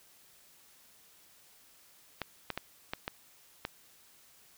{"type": "clicks", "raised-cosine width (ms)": 0.3, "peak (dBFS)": -18, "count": 6, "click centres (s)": [2.217, 2.503, 2.576, 2.935, 3.079, 3.651], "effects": ["white hiss -61 dBFS RMS until 4.57 s"]}